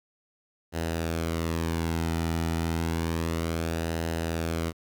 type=tone with flanger; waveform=sawtooth; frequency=82.41 Hz; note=E2; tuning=in tune; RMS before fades=-29 dBFS; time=0.72-4.73 s; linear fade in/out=50 ms; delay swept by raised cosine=0.87 to 1.87 ms; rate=0.3 Hz; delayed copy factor=-0.5; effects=10-bit